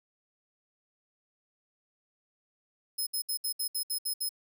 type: tone bursts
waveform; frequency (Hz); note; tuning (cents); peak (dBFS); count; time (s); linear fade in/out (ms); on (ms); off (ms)
10% pulse; 5140; E8; -45; -24; 9; 2.98-4.292; 10; 88; 65
effects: none